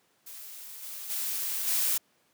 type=noise with level steps; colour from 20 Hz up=blue; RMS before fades=-44 / -40 / -32 / -27 dBFS; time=0.26-1.98 s; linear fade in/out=10 ms; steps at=0.82 / 1.09 / 1.66 s; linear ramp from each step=20 ms; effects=pink hiss -68 dBFS RMS until 2.33 s + high-pass 200 Hz 12 dB/octave